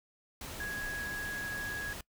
sine tone in noise, 1661.2 Hz, G#6, in tune, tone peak -36 dBFS, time 0.6-1.93 s, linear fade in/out 2 ms, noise pink, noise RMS -43 dBFS, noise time 0.41-2.01 s, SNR +4 dB, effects noise-tail reverb RT60 0.1 s tail -22 dB re dry

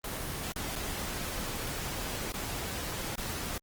pink noise with dropouts, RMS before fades -36 dBFS, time 0.04-3.58 s, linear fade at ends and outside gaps 2 ms, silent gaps 0.522-0.56 / 0.756-0.76 / 2.322-2.34 / 3.156-3.18 s, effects Opus 24 kbps

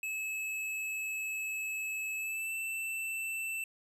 square tone with pitch glide, 2593 to 2666 Hz, E7 to E7, -29 to +19 cents, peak -35 dBFS, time 0.03-3.64 s, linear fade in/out 2 ms, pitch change +48 cents, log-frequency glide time 2.16-2.53 s, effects none

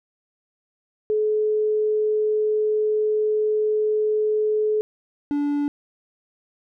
sine / triangle tone pair in turn, 427.8 / 289.2 Hz, A4 / D4, -49 / -27 cents, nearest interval perfect fifth, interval 678 cents, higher first, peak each -18 dBFS, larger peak neither, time 1.1-4.81 / 5.31-5.68 s, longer first, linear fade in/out 0 ms, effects none

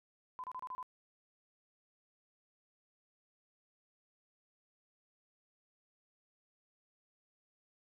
sine tone bursts, 1013 Hz, B5, 44 cents sharp, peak -40 dBFS, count 6, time 0.39-0.828 s, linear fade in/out 0 ms, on 48 ms, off 30 ms, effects none

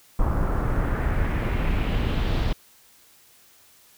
brown noise with low-pass filter sweep, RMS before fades -23 dBFS, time 0.19-2.53 s, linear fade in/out 5 ms, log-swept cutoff 1100 to 4100 Hz, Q 2, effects white hiss -55 dBFS RMS until 3.97 s

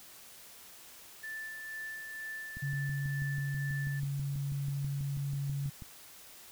sine tone with tremolo, 1760 Hz, A6, in tune, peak -38 dBFS, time 1.23-4 s, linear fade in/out 10 ms, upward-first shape sine, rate 2.1 Hz, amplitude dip 35%
click train, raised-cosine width 5 ms, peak -32 dBFS, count 21, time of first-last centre 2.57-5.822 s, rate 6.15 Hz
sine tone, 140.2 Hz, C#3, 20 cents sharp, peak -32 dBFS, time 2.62-5.7 s, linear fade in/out 10 ms
effects white hiss -53 dBFS RMS until 6.51 s

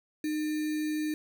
sine tone with sample-and-hold, 306.4 Hz, D#4, 27 cents flat, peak -28 dBFS, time 0.24-1.14 s, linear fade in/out 2 ms, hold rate 2100 Hz, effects none

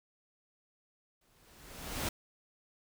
pink noise with exponential growth, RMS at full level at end -33 dBFS, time 1.21-2.09 s, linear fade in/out 5 ms, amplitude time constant 190 ms, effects none

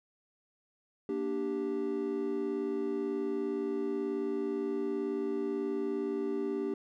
triangle chord, G minor, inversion first, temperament just, 235.2 / 294 / 392 Hz, Bb3 / D4 / G4, +16 / +2 / 0 cents, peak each -37 / -34 / -31 dBFS, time 1.09-6.74 s, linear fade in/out 2 ms, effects none

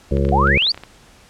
harmonic tone, 69.1 Hz, C#2, 5 cents flat, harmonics 1 / 2 / 3 / 5 / 6 / 7 / 8, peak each -18 / -21 / -23 / -25 / -26 / -26 / -27 dBFS, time 0.11-0.58 s, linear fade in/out 5 ms
clicks, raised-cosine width 0.3 ms, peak -18 dBFS, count 10, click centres 0.17 / 0.251 / 0.29 / 0.473 / 0.58 / 0.623 / 0.667 / 0.745 / 0.776 / 0.836 s
sine exponential sweep, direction up, 683 to 4880 Hz, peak -14 dBFS, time 0.32-0.72 s, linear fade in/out 5 ms
effects pink hiss -48 dBFS RMS until 1.29 s + low-pass 9000 Hz 12 dB/octave

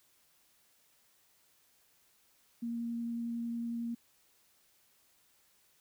sine tone with vibrato, 233.8 Hz, A#3, 5 cents sharp, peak -34 dBFS, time 2.62-3.95 s, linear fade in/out 10 ms, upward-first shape triangle, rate 11 Hz, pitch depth 9 cents each way, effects white hiss -69 dBFS RMS until 5.8 s

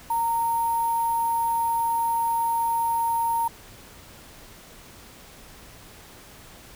sine tone with sample-and-hold, 925 Hz, A#5, 14 cents flat, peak -21 dBFS, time 0.1-3.48 s, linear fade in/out 5 ms, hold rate 11025 Hz, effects pink hiss -47 dBFS RMS until 6.75 s

